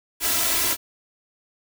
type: noise with comb filter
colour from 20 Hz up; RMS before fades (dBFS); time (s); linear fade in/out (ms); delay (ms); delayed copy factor
white; -22; 0.2-0.77; 50; 3; +0.8
effects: none